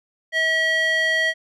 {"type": "tone with band-pass filter", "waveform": "square", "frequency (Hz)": 643, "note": "E5", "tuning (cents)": -43, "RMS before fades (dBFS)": -20, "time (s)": [0.32, 1.34], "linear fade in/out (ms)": 50, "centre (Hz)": 2300, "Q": 4.6, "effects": []}